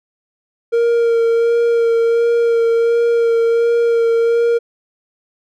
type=tone with vibrato; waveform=triangle; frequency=464.7 Hz; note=A#4; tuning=5 cents flat; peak=-9 dBFS; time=0.72-4.59 s; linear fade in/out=20 ms; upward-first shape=sine; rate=1.4 Hz; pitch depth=16 cents each way; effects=none